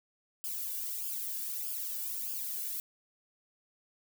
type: noise with flanger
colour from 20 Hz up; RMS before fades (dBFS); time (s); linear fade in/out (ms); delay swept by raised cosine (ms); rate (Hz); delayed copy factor
violet; -37; 0.44-2.8; 0; 0.5 to 1.6; 1.6; -0.8
effects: none